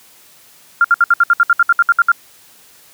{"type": "tone bursts", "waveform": "sine", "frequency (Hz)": 1393, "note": "F6", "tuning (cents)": -5, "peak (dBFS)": -6, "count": 14, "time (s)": [0.81, 2.118], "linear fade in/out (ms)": 2, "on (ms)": 34, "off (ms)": 64, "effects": ["white hiss -46 dBFS RMS until 2.93 s", "high-pass 80 Hz 12 dB/octave"]}